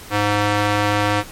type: tone with band-pass filter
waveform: square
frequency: 103.6 Hz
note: G#2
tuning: 4 cents flat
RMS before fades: -18 dBFS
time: 0.1-1.24 s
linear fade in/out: 50 ms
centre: 1400 Hz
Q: 0.55
effects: pink hiss -38 dBFS RMS until 1.31 s + MP3 64 kbps